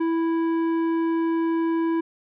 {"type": "tone with tanh clipping", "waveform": "sine", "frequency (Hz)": 329.6, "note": "E4", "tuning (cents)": 0, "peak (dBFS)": -22, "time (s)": [0, 2.01], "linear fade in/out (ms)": 10, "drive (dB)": 11, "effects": []}